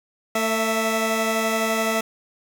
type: tone pair together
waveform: 15% pulse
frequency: 223.7 / 659.3 Hz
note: A3 / E5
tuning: +29 / 0 cents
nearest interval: octave + perfect fifth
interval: 1871 cents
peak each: -17 dBFS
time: 0.35-2.01 s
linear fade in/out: 5 ms
effects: 8-bit